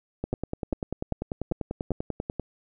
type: two click trains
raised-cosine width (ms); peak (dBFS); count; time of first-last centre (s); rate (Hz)
2; -16 / -14; 23 / 5; 0.24-2.397 / 0.33-1.917; 10.2 / 2.52
effects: none